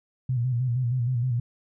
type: tone with vibrato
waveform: sine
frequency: 123.47 Hz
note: B2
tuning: in tune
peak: -22 dBFS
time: 0.29-1.4 s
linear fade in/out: 5 ms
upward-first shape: square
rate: 6.4 Hz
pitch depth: 70 cents each way
effects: none